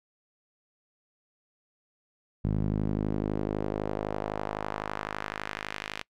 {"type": "tone with band-pass filter sweep", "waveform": "sawtooth", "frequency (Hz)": 51.91, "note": "G#1", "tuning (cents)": 0, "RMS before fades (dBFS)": -32, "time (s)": [2.44, 6.03], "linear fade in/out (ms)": 5, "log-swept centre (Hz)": [160, 2700], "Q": 1.2, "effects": ["noise-tail reverb RT60 0.1 s tail -25 dB re dry"]}